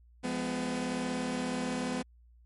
sawtooth chord, F diminished, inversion none, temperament just, 174.61 / 209.5 / 251.4 Hz, F3 / Ab3 / Cb4, 0 / +15 / +31 cents, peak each -35 / -34 / -29 dBFS, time 0.23-2.03 s, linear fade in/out 20 ms, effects added 59 Hz sine -56 dBFS peak until 2.45 s + MP3 48 kbps

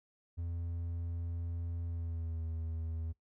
triangle tone with pitch glide, 85 to 81.35 Hz, F2 to E2, -46 to -22 cents, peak -34 dBFS, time 0.37-3.13 s, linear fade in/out 20 ms, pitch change -76 cents, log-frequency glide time 1.86-2.42 s, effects noise-tail reverb RT60 0.1 s tail -18 dB re dry

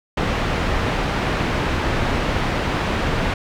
pink low-pass noise, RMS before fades -21 dBFS, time 0.17-3.34 s, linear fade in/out 5 ms, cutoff 2700 Hz, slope 12 dB/octave, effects none

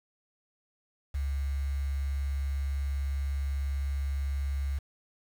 sine tone with quantisation, 69.3 Hz, C#2, in tune, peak -28 dBFS, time 1.14-4.79 s, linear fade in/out 10 ms, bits 8, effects none

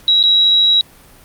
sine tone with dropouts, 3869 Hz, B7, 36 cents flat, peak -8 dBFS, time 0.08-0.81 s, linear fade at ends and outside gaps 1 ms, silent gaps 0.229-0.237 s, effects pink hiss -44 dBFS RMS until 1.24 s + Opus 48 kbps

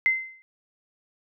sine tone with exponential decay, 2069 Hz, C7, 20 cents flat, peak -15 dBFS, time 0.06-0.42 s, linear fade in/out 0 ms, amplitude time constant 78 ms, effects none

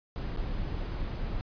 brown noise with dropouts, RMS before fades -33 dBFS, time 0.16-1.41 s, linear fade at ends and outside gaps 0 ms, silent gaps 0.363-0.373 s, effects resampled to 11025 Hz

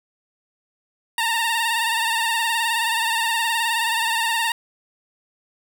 15% pulse tone with vibrato, 914 Hz, A#5, 34 cents flat, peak -13 dBFS, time 1.18-4.52 s, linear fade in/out 2 ms, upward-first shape sine, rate 19 Hz, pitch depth 55 cents each way, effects none

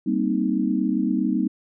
sine chord, C minor seventh, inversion second, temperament equal with one note detuned, 196 / 233.1 / 260.7 / 311.1 Hz, G3 / Bb3 / C4 / Eb4, 0 / 0 / -6 / 0 cents, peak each -25 dBFS, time 0.06-1.48 s, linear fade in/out 10 ms, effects none

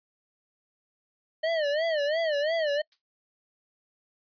square tone with vibrato, 617 Hz, D#5, 15 cents flat, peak -25 dBFS, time 1.43-2.82 s, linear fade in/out 10 ms, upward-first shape sine, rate 2.9 Hz, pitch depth 140 cents each way
violet noise with exponential decay, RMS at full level -41 dBFS, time 2.92-3.02 s, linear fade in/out 1 ms, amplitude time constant 21 ms
effects noise-tail reverb RT60 0.1 s tail -25 dB re dry + resampled to 11025 Hz

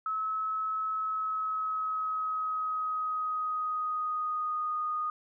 sine tone with pitch glide, 1292 to 1234.4 Hz, E6 to D#6, -35 to -14 cents, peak -29 dBFS, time 0.06-5.1 s, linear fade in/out 2 ms, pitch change -79 cents, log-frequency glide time 0.91-4.78 s, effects none

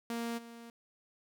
sawtooth tone with level steps, 233.1 Hz, A#3, in tune, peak -31 / -44 dBFS, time 0.1-0.7 s, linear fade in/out 2 ms, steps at 0.37 s, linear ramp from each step 20 ms, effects none

